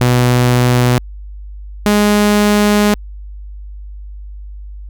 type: tone pair in turn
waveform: sawtooth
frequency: 123.47 / 207.7 Hz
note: B2 / G#3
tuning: 0 / 0 cents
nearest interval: major sixth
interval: 900 cents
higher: second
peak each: -5 dBFS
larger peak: neither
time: 0.01-0.98 / 1.86-2.94 s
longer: second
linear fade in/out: 0 ms
effects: added 50 Hz sine -27 dBFS peak until 4.89 s